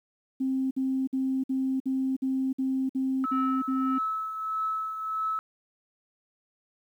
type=tone bursts; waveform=sine; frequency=264 Hz; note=C4; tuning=16 cents sharp; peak=-24 dBFS; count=10; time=0.4-3.986 s; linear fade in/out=10 ms; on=310 ms; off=54 ms
type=tone with tremolo; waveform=sine; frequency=1300 Hz; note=E6; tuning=24 cents flat; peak=-25 dBFS; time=3.24-5.39 s; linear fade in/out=0 ms; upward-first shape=triangle; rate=1.6 Hz; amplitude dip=60%
effects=tanh soft clip ceiling -17 dBFS + 10-bit